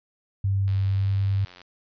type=tone with pitch glide; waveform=sine; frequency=98 to 98.97 Hz; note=G2 to G2; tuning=0 to +17 cents; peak=-20 dBFS; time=0.44-1.45 s; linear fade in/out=5 ms; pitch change=+17 cents; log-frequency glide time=0.9-1.08 s
type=click train; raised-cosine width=0.2 ms; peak=-28 dBFS; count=85; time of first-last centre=0.68-1.616 s; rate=89.7 Hz
effects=resampled to 11025 Hz